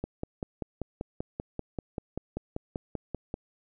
click train, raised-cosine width 2 ms, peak -19 dBFS, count 18, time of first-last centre 0.04-3.341 s, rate 5.15 Hz, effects none

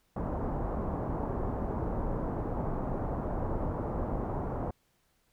pink low-pass noise, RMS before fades -33 dBFS, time 0.16-4.71 s, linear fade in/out 5 ms, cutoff 1000 Hz, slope 24 dB/octave, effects pink hiss -72 dBFS RMS until 5.32 s

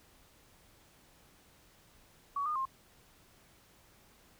sine tone with pitch steps, 1128 / 1219 / 1062 Hz, C#6 / D#6 / C6, +30 / -36 / +25 cents, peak -31 dBFS, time 2.36-2.654 s, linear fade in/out 5 ms, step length 98 ms, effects pink hiss -63 dBFS RMS until 4.39 s

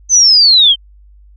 sine linear sweep, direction down, 6220 to 3074 Hz, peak -4 dBFS, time 0.09-0.76 s, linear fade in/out 50 ms, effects added 50 Hz sine -39 dBFS peak until 1.36 s

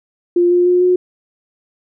sine tone with pitch steps, 350 / 354.1 / 358.2 / 362.3 Hz, F4 / F4 / F4 / F#4, +4 / +24 / +44 / -36 cents, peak -9 dBFS, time 0.36-0.96 s, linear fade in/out 5 ms, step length 150 ms, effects none

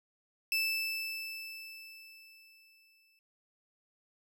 30% pulse tone with exponential decay, 2637 Hz, E7, in tune, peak -25 dBFS, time 0.52-3.19 s, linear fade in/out 1 ms, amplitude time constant 580 ms, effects none

